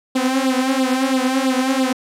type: tone with flanger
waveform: sawtooth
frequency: 261.6 Hz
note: C4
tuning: in tune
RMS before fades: -18 dBFS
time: 0.15-1.93 s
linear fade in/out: 10 ms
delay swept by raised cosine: 0.23 to 5.13 ms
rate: 3 Hz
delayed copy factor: +0.85
effects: low-pass 11000 Hz 12 dB/octave